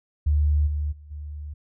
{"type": "tone with level steps", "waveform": "sine", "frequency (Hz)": 74.2, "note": "D2", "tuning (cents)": 18, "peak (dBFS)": [-17, -23, -42, -32], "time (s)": [0.26, 1.54], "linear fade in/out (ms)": 10, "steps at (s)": [0.66, 0.91, 1.1], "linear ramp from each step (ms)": 20, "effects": []}